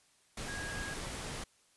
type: tone in noise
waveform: sine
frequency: 1641 Hz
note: G#6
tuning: 21 cents flat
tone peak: -41 dBFS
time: 0.48-0.94 s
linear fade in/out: 5 ms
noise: pink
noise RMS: -41 dBFS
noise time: 0.37-1.44 s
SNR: -3 dB
effects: white hiss -68 dBFS RMS until 1.76 s + resampled to 24000 Hz